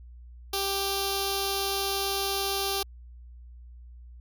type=tone with notch filter; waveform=5% pulse; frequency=393.2 Hz; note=G4; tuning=5 cents sharp; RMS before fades=-29 dBFS; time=0.53-2.83 s; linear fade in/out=5 ms; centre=1900 Hz; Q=0.7; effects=added 60 Hz sine -44 dBFS peak until 4.2 s